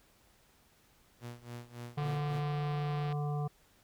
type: tone with tremolo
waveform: sawtooth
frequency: 120 Hz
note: B2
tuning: 49 cents flat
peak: -37 dBFS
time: 1.2-2.42 s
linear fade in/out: 50 ms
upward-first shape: sine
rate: 3.6 Hz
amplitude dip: 85%
type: harmonic tone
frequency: 146.83 Hz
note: D3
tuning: in tune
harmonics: 1 / 3 / 5 / 7 / 8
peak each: -32 / -43 / -42 / -51 / -49 dBFS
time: 1.97-3.48 s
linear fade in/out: 10 ms
type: click train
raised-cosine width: 0.3 ms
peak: -31 dBFS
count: 198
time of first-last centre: 1.98-3.125 s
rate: 172 Hz
effects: pink hiss -66 dBFS RMS until 3.83 s